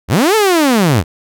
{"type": "linear two-way sweep", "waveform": "sawtooth", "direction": "up then down", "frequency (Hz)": [58.27, 450.2, 71.5], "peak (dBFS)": -5, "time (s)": [0.08, 1.04], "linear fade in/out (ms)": 50, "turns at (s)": 0.35, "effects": []}